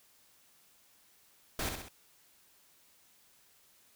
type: noise with echo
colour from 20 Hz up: pink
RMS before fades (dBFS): -35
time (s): 1.59-1.69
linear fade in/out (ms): 2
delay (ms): 65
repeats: 3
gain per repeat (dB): -5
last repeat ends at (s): 1.885
effects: white hiss -65 dBFS RMS until 3.95 s